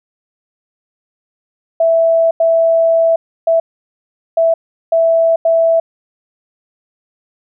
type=tone bursts at uneven times; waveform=sine; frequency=659.3 Hz; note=E5; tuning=in tune; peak=-8 dBFS; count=6; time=1.8-2.31 / 2.4-3.16 / 3.47-3.6 / 4.37-4.54 / 4.92-5.36 / 5.45-5.8 s; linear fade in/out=5 ms; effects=none